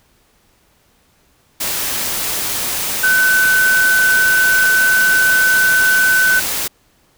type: tone in noise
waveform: sine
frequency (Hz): 1513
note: F#6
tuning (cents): +38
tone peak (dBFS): -10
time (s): 3.03-6.4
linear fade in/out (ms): 10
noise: white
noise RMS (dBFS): -20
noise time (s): 1.6-6.68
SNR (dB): +7
effects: pink hiss -56 dBFS RMS until 7.17 s